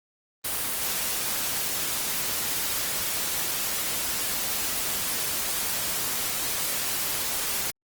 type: noise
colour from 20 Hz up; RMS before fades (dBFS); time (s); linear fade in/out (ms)
white; -28; 0.44-7.71; 10
effects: Opus 24 kbps